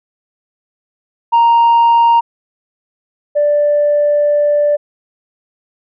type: tone pair in turn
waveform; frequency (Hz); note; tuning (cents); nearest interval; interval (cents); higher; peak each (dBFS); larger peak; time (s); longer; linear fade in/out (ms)
sine; 932.3 / 587.3; A#5 / D5; 0 / 0; minor sixth; 800; first; -4 / -8; first; 1.32-2.21 / 3.35-4.77; second; 20
effects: tanh soft clip ceiling -5 dBFS